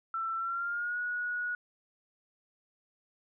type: tone with pitch glide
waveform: sine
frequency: 1337 to 1458 Hz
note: E6 to F#6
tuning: +24 to -26 cents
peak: -31 dBFS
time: 0.14-1.55 s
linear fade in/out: 2 ms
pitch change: +150 cents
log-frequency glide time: 0.36-0.98 s
effects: none